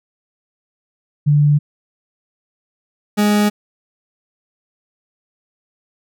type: tone pair in turn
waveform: sine / 40% pulse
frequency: 146.83 / 208 Hz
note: D3 / G#3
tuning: 0 / +3 cents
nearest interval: tritone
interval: 603 cents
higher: second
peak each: -9 / -11 dBFS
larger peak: first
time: 1.26-1.59 / 3.17-3.5 s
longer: neither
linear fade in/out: 20 ms
effects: none